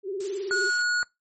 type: tone with vibrato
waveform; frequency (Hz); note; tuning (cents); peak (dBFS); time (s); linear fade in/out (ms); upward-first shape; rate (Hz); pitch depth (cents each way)
sine; 387.9; G4; -18; -28; 0.03-0.71; 50; sine; 19; 98
type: noise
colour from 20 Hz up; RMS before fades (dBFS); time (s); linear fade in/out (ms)
blue; -38; 0.2-0.82; 5
type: tone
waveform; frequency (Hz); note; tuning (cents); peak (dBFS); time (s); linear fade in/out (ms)
square; 1452; F#6; -33; -23; 0.51-1.03; 0
effects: noise-tail reverb RT60 0.2 s tail -25 dB re dry + MP3 32 kbps